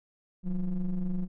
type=ring-modulated tone; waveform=triangle; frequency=85.8 Hz; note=F2; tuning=30 cents flat; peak=-22 dBFS; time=0.43-1.28 s; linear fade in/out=50 ms; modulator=97.6 Hz; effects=none